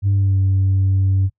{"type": "tone with pitch glide", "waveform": "sine", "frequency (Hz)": [99.1, 96], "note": ["G2", "G2"], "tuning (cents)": [19, -36], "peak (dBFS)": -11, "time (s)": [0.02, 1.3], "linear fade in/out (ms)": 50, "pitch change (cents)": -55, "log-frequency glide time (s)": [0.13, 0.39], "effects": ["noise-tail reverb RT60 0.1 s tail -23 dB re dry", "tanh soft clip ceiling -11 dBFS"]}